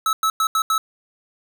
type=tone bursts at uneven times; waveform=square; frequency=1300 Hz; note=E6; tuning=24 cents flat; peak=-17 dBFS; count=5; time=0.06-0.13 / 0.23-0.3 / 0.4-0.47 / 0.55-0.62 / 0.7-0.78 s; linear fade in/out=2 ms; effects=none